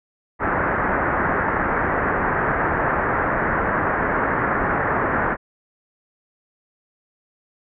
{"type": "low-pass noise", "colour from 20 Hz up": "white", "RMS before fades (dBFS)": -21, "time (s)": [0.39, 5.37], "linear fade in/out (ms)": 50, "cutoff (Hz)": 1800, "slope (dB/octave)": 48, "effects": []}